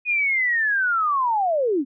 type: linear sweep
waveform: sine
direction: down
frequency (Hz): 2489 to 246.9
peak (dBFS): -18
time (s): 0.05-1.85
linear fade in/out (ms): 50
effects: none